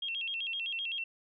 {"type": "tone with vibrato", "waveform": "sine", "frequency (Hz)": 2960, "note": "F#7", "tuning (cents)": 0, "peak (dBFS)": -33, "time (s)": [0.02, 1.04], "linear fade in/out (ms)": 5, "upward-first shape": "square", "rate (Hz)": 7.8, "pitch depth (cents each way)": 160, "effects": []}